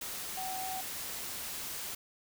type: tone in noise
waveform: sine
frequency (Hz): 755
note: F#5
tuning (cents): +35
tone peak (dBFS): -37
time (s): 0.37-0.81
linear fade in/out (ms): 5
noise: white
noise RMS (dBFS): -40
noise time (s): 0.01-1.95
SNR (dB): 0
effects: none